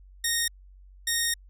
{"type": "tone bursts at uneven times", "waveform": "10% pulse", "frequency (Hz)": 1856, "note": "A#6", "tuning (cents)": -8, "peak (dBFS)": -15, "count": 2, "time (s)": [[0.24, 0.48], [1.07, 1.34]], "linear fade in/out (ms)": 5, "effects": ["added 47 Hz sine -48 dBFS peak until 1.49 s"]}